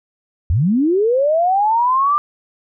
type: linear sweep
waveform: sine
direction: up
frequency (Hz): 69.3 to 1201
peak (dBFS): -12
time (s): 0.5-2.18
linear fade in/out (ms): 0
effects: none